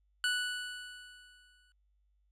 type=tone with exponential decay; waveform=25% pulse; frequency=1480 Hz; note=F#6; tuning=in tune; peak=-24 dBFS; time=0.24-1.72 s; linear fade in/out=1 ms; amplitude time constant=320 ms; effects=added 50 Hz sine -69 dBFS peak until 2.31 s + low-pass 10000 Hz 12 dB/octave